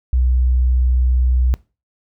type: tone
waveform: sine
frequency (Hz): 62.6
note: B1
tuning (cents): +24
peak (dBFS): -12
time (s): 0.13-1.54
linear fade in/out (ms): 0
effects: noise-tail reverb RT60 0.3 s tail -21 dB re dry